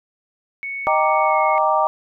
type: tone with pitch glide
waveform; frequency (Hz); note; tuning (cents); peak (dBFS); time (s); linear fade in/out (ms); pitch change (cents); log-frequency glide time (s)
sine; 2217 to 2181; C#7 to C#7; 0 to -29; -25; 0.63-1.58; 0; -29; 1.24-1.36
type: chord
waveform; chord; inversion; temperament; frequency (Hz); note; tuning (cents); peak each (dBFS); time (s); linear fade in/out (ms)
sine; Eb major seventh; none; equal; 622.3 / 784 / 932.3 / 1174.7; Eb5 / G5 / Bb5 / D6; 0 / 0 / 0 / 0; -20; 0.87-1.87; 0
effects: none